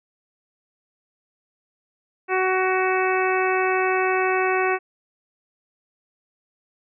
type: harmonic tone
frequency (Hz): 374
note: F#4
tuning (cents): +19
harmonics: 1 / 2 / 3 / 4 / 5 / 6 / 7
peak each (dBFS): -22 / -25 / -27 / -28 / -29 / -30 / -30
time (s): 2.28-4.79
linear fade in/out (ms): 50
effects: none